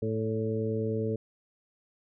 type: harmonic tone with a mistuned harmonic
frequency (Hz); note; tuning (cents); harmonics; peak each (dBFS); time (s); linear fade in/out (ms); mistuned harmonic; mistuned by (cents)
110; A2; 0; 1 / 2 / 3 / 4 / 5; -32 / -34 / -38 / -31 / -40; 0.02-1.16; 5; 5; +30
effects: none